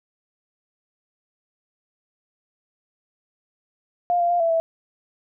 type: tone with pitch steps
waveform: sine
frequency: 704 / 692 / 700 / 666 / 657 Hz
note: F5 / F5 / F5 / E5 / E5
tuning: +14 / -16 / +4 / +18 / -6 cents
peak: -17 dBFS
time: 4.1-4.6 s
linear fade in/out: 0 ms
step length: 100 ms
effects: none